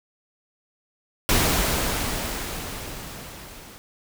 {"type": "noise with level ramp", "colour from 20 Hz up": "pink", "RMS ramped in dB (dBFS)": [-19, -44], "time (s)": [1.29, 3.78], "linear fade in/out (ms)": 0, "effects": []}